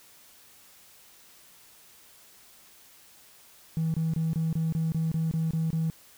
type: tone bursts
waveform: triangle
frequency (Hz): 161.5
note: E3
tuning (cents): -35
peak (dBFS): -21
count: 11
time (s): 3.77-5.9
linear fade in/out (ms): 0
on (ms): 170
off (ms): 26
effects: tanh soft clip ceiling -21 dBFS + white hiss -55 dBFS RMS until 6.17 s